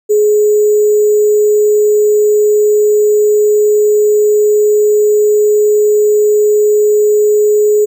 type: tone with sample-and-hold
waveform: sine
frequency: 420.5 Hz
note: G#4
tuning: 22 cents sharp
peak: -6 dBFS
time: 0.09-7.86 s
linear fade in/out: 20 ms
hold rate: 7350 Hz
effects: none